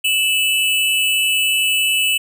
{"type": "tone pair together", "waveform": "square", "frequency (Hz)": [2629, 2960], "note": ["E7", "F#7"], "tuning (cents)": [-5, 0], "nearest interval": "major second", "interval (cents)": 205, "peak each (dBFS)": -18, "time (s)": [0.04, 2.18], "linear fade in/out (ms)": 10, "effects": []}